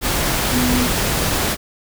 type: tone in noise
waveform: sine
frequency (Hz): 248.4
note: B3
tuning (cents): +10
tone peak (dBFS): -17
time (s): 0.51-0.89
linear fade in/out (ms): 50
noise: pink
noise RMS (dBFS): -19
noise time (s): 0.01-1.57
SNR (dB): -1
effects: none